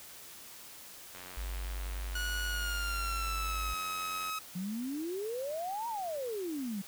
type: click train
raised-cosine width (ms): 0.3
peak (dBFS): -31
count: 286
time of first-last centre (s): 1.15-4.296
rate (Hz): 90.6
type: tone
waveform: sine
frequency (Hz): 52.4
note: G#1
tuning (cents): +16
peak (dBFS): -35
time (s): 1.37-3.74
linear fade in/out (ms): 5
type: tone with pitch glide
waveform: sawtooth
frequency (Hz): 1458 to 1276.6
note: F#6 to D#6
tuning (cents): -26 to +44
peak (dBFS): -31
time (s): 2.15-4.39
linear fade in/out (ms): 5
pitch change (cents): -230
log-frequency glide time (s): 2.47-3.69
type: exponential two-way sweep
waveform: sine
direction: up then down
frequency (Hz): 174.61 to 956 to 187.2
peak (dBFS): -34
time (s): 4.55-6.82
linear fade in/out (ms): 10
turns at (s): 5.88
effects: white hiss -50 dBFS RMS until 6.87 s